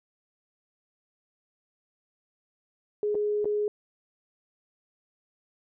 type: tone with dropouts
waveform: sine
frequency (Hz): 417.6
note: G#4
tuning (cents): +10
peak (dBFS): -24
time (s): 3.03-3.68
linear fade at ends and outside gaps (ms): 1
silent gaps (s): 3.146-3.152 / 3.445-3.455
effects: none